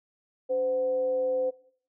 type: tone with frequency modulation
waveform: sine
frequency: 514 Hz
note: C5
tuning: 31 cents flat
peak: -24 dBFS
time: 0.49-1.51 s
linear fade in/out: 20 ms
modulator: 230 Hz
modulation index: 0.23
effects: noise-tail reverb RT60 0.6 s tail -21 dB re dry